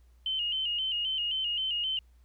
sine tone with vibrato, 2968 Hz, F#7, 5 cents sharp, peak -28 dBFS, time 0.26-1.99 s, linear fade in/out 2 ms, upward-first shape square, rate 3.8 Hz, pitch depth 62 cents each way, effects added 60 Hz sine -56 dBFS peak until 2.24 s + pink hiss -73 dBFS RMS until 2.24 s

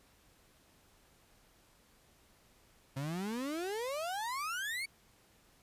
35% pulse exponential sweep, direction up, 130.81 to 2279 Hz, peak -34 dBFS, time 2.96-4.86 s, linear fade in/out 10 ms, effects pink hiss -66 dBFS RMS until 5.62 s + resampled to 32000 Hz

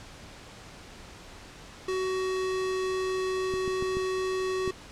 square tone, 374.8 Hz, F#4, 22 cents sharp, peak -28 dBFS, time 1.88-4.71 s, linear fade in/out 5 ms
clicks, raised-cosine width 3 ms, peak -22 dBFS, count 5, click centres 3.539 / 3.678 / 3.825 / 3.97 / 4.677 s
effects pink hiss -47 dBFS RMS until 4.91 s + low-pass 7000 Hz 12 dB/octave

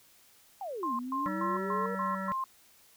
sine exponential two-way sweep, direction down then up, 830.6 to 233.1 to 484 Hz, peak -35 dBFS, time 0.61-1.95 s, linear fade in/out 2 ms, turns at 0.94 s
sine tone bursts, 1056 Hz, C6, 16 cents sharp, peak -30 dBFS, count 6, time 0.83-2.44 s, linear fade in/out 2 ms, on 160 ms, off 130 ms
harmonic tone, 191.5 Hz, G3, 40 cents flat, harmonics 1 / 3 / 5 / 7 / 9 / 10, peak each -36 / -41 / -43 / -38 / -46 / -46 dBFS, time 1.26-2.32 s, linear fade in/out 0 ms
effects white hiss -61 dBFS RMS until 2.96 s

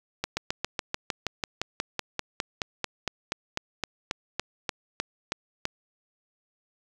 slowing click train, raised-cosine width 0.2 ms, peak -10 dBFS, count 26, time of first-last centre 0.24-5.654 s, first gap 130 ms, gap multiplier 1.04, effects 8-bit

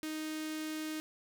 sawtooth tone with notch filter, 311.1 Hz, D#4, in tune, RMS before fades -39 dBFS, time 0.03-1 s, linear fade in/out 0 ms, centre 790 Hz, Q 0.71, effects none

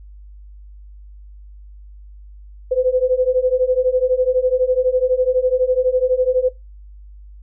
sine beating tone pair, 502 / 514 Hz, B4 / C5, +28 / -31 cents, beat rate 12 Hz, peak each -17 / -17 dBFS, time 2.71-6.49 s, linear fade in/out 10 ms, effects noise-tail reverb RT60 0.2 s tail -18 dB re dry + added 50 Hz sine -37 dBFS peak until 7.42 s

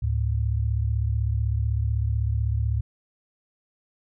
sine tone pair together, 72.1 / 108.03 Hz, D2 / A2, -31 / -31 cents, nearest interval perfect fifth, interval 700 cents, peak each -24 / -24 dBFS, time 0.02-2.81 s, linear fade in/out 10 ms, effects none

